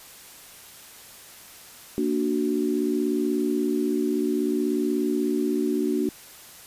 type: chord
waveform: sine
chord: Bb augmented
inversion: none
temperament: equal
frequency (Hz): 233.1 / 293.7 / 370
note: Bb3 / D4 / F#4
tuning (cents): 0 / 0 / 0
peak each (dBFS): -27 / -25 / -26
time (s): 1.98-6.09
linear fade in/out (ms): 0
effects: white hiss -46 dBFS RMS until 6.66 s + resampled to 32000 Hz